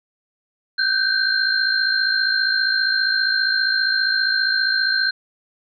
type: tone cluster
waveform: sine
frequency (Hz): 1520 / 1575 / 4172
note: F#6 / G6 / C8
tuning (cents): +46 / +8 / -6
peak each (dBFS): -21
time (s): 0.78-5.11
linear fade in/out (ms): 10
effects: none